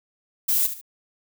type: noise with echo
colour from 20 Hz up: violet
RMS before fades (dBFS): -21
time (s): 0.48-0.67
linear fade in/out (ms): 10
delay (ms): 72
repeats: 2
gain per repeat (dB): -10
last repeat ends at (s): 0.814
effects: none